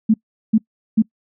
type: tone bursts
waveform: sine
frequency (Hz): 220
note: A3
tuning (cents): 0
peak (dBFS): -9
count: 3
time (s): 0.09-1.023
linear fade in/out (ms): 10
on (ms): 51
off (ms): 390
effects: noise-tail reverb RT60 0.1 s tail -25 dB re dry